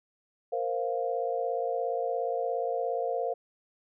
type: chord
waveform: sine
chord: Bb suspended second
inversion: none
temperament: equal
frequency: 466.2 / 523.3 / 698.5 Hz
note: Bb4 / C5 / F5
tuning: 0 / 0 / 0 cents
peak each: -32 dBFS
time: 0.52-3.34 s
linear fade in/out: 10 ms
effects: none